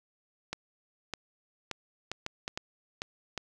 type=clicks; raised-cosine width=0.2 ms; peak=-17 dBFS; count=9; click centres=0.53 / 1.137 / 1.713 / 2.116 / 2.264 / 2.479 / 2.575 / 3.019 / 3.377 s; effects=none